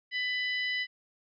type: harmonic tone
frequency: 997 Hz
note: B5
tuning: 16 cents sharp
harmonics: 2 / 3 / 4 / 5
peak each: -30 / -36 / -42 / -43 dBFS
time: 0.11-0.87 s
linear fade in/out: 50 ms
effects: none